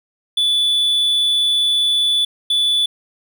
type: tone bursts at uneven times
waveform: triangle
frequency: 3465 Hz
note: A7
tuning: 27 cents flat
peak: -12 dBFS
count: 2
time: 0.37-2.25 / 2.5-2.86 s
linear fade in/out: 5 ms
effects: none